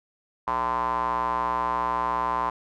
square tone with band-pass filter, 60.2 Hz, B1, 44 cents flat, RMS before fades -26 dBFS, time 0.47-2.5 s, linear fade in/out 5 ms, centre 1000 Hz, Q 7.7, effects none

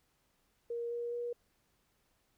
sine tone with pitch steps, 470.7 / 474.8 / 478.9 Hz, A#4 / A#4 / A#4, +17 / +32 / +47 cents, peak -35 dBFS, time 0.7-1.33 s, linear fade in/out 5 ms, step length 210 ms, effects pink hiss -75 dBFS RMS until 2.37 s

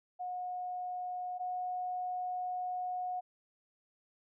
sine tone pair in turn, 725 / 728.1 Hz, F#5 / F#5, -35 / -28 cents, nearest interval unison, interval 7 cents, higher second, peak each -36 / -34 dBFS, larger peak second, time 0.19-1.39 / 1.39-3.21 s, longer second, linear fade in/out 20 ms, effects none

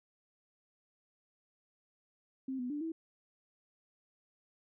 sine tone with pitch steps, 264.2 / 248.1 / 293.6 / 325.1 Hz, C4 / B3 / D4 / E4, +17 / +8 / 0 / -24 cents, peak -35 dBFS, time 2.48-2.92 s, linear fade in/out 5 ms, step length 110 ms, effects none

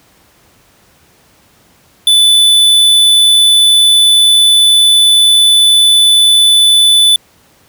square tone, 3491 Hz, A7, 14 cents flat, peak -5 dBFS, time 2.07-7.16 s, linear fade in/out 2 ms, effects pink hiss -48 dBFS RMS until 7.68 s + high-pass 60 Hz 12 dB/octave

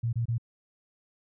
sine tone bursts, 116.54 Hz, A#2, in tune, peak -25 dBFS, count 3, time 0.03-0.382 s, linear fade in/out 10 ms, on 100 ms, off 26 ms, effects none

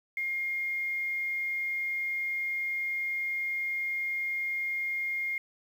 sine tone with quantisation, 2130 Hz, C7, 30 cents sharp, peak -29 dBFS, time 0.17-5.38 s, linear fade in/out 2 ms, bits 9, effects none

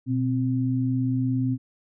sine tone pair together, 122.9 / 260.4 Hz, B2 / C4, -8 / -8 cents, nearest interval octave + minor second, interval 1300 cents, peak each -24 dBFS, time 0.06-1.58 s, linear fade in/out 50 ms, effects none

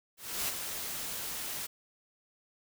white noise with ADSR envelope, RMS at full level -32 dBFS, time 0.17-1.67 s, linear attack 310 ms, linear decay 30 ms, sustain -6 dB, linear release 14 ms, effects none

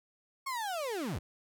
35% pulse linear sweep, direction down, 1108.7 to 56.6 Hz, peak -32 dBFS, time 0.46-1.19 s, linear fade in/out 10 ms, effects none

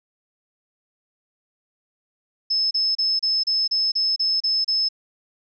sine tone bursts, 5220 Hz, E8, 18 cents flat, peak -18 dBFS, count 10, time 2.5-4.888 s, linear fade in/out 10 ms, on 210 ms, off 32 ms, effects none

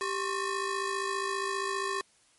25% pulse ring-modulated tone, 729 Hz, F#5, 26 cents flat, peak -23 dBFS, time 0.01-2.01 s, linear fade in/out 0 ms, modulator 337 Hz, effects white hiss -64 dBFS RMS until 2.38 s + MP3 48 kbps

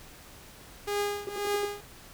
sawtooth tone with tremolo, 409 Hz, G#4, 26 cents flat, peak -22 dBFS, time 0.87-1.81 s, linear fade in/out 10 ms, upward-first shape triangle, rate 1.9 Hz, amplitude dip 90%
triangle tone bursts, 394.3 Hz, G4, 10 cents sharp, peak -29 dBFS, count 5, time 1.27-1.651 s, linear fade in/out 2 ms, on 21 ms, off 69 ms
effects pink hiss -50 dBFS RMS until 2.13 s

